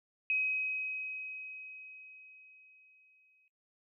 sine tone with exponential decay, 2534 Hz, D#7, 31 cents sharp, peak -27 dBFS, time 0.3-3.48 s, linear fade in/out 1 ms, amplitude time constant 690 ms, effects noise-tail reverb RT60 0.6 s tail -24 dB re dry

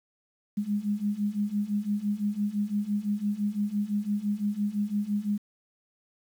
sine beating tone pair, 202.8 / 208.7 Hz, G#3 / G#3, -41 / +9 cents, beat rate 5.9 Hz, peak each -30 / -28 dBFS, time 0.57-5.38 s, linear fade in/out 10 ms, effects 9-bit

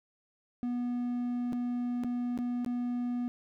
triangle tone with dropouts, 243.8 Hz, B3, 22 cents flat, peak -28 dBFS, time 0.63-3.28 s, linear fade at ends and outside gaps 0 ms, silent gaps 1.524-1.531 / 2.036-2.045 / 2.376-2.388 / 2.647-2.662 s, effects none

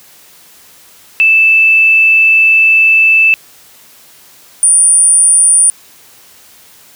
sine tone pair in turn, 2637 / 9365 Hz, E7 / D9, 0 / -6 cents, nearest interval octave + minor seventh, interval 2194 cents, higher second, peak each -4 dBFS, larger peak neither, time 1.2-3.34 / 4.63-5.7 s, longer first, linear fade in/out 0 ms, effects white hiss -41 dBFS RMS until 6.95 s + high-pass 60 Hz 12 dB/octave

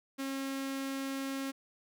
sawtooth tone with notch filter, 271 Hz, C#4, 39 cents flat, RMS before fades -37 dBFS, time 0.18-1.52 s, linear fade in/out 20 ms, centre 710 Hz, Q 1.6, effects none

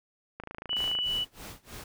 click train, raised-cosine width 0.5 ms, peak -24 dBFS, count 17, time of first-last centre 0.4-0.988 s, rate 27.2 Hz
sine tone, 2960 Hz, F#7, in tune, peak -27 dBFS, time 0.69-1.25 s, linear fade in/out 20 ms
pink noise with tremolo, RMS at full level -42 dBFS, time 0.76-1.84 s, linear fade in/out 5 ms, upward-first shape sine, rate 3.2 Hz, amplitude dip 95%
effects none

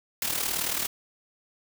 white noise with amplitude modulation, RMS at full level -26 dBFS, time 0.22-0.87 s, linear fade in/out 2 ms, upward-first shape sine, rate 38.3 Hz, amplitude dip 65%, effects none

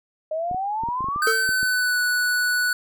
sine exponential sweep, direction up, 615 to 1313 Hz, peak -23 dBFS, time 0.31-1.32 s, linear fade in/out 5 ms
clicks, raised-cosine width 3 ms, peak -23 dBFS, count 10, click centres 0.513 / 0.546 / 0.836 / 0.887 / 1.007 / 1.043 / 1.086 / 1.161 / 1.491 / 1.63 s
square tone with pitch glide, 1539 to 1478.9 Hz, G6 to F#6, -32 to -1 cents, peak -20 dBFS, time 1.22-2.73 s, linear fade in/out 2 ms, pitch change -69 cents, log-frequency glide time 1.35-1.99 s
square tone with exponential decay, 449.7 Hz, A4, 38 cents sharp, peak -19 dBFS, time 1.27-1.59 s, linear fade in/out 2 ms, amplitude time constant 68 ms
effects none

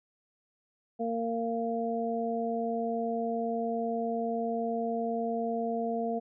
harmonic tone, 230.3 Hz, A#3, 21 cents flat, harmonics 1 / 2 / 3, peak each -33 / -33 / -33 dBFS, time 0.99-6.2 s, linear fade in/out 20 ms, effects none

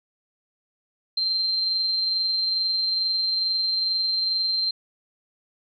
sine tone with amplitude modulation, 4144 Hz, C8, 17 cents flat, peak -20 dBFS, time 1.17-4.71 s, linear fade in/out 5 ms, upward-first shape sine, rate 22.3 Hz, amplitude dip 25%, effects none

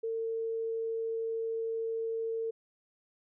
sine tone, 452.2 Hz, A4, 47 cents sharp, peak -31 dBFS, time 0.03-2.51 s, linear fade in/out 10 ms, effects none

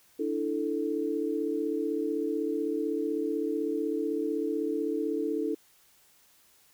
sine chord, D suspended second, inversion none, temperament equal, 293.7 / 329.6 / 440 Hz, D4 / E4 / A4, 0 / 0 / 0 cents, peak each -32 / -32 / -31 dBFS, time 0.19-5.55 s, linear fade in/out 10 ms, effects white hiss -62 dBFS RMS until 6.73 s

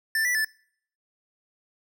square tone with pitch steps, 1776 / 1964 / 1751 Hz, A6 / B6 / A6, +16 / -10 / -9 cents, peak -23 dBFS, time 0.15-0.447 s, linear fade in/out 2 ms, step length 99 ms, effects noise-tail reverb RT60 0.6 s tail -24 dB re dry

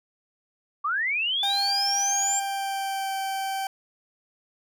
sine linear sweep, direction up, 1108.7 to 7500 Hz, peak -23 dBFS, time 0.84-2.4 s, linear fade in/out 10 ms
40% pulse tone with pitch glide, 797 to 775.7 Hz, G5 to G5, +28 to -18 cents, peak -26 dBFS, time 1.43-3.67 s, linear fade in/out 2 ms, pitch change -46 cents, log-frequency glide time 2.01-3.15 s
effects none

